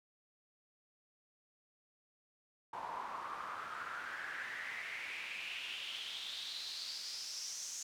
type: noise with band-pass filter sweep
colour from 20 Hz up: pink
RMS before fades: -44 dBFS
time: 2.73-7.83 s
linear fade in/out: 5 ms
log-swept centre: 900 to 6500 Hz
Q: 5.2
effects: none